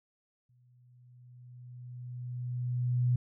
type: tone with exponential growth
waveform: sine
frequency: 123.47 Hz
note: B2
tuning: in tune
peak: -23 dBFS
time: 0.49-3.16 s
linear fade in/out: 5 ms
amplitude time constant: 580 ms
effects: none